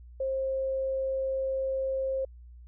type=tone; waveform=sine; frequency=532 Hz; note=C5; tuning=29 cents sharp; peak=-27 dBFS; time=0.2-2.25 s; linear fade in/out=5 ms; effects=added 60 Hz sine -46 dBFS peak until 2.67 s